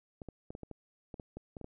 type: clicks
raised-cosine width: 2 ms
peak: -30 dBFS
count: 12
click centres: 0.218 / 0.287 / 0.505 / 0.551 / 0.633 / 0.713 / 1.142 / 1.198 / 1.37 / 1.568 / 1.613 / 1.644 s
effects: none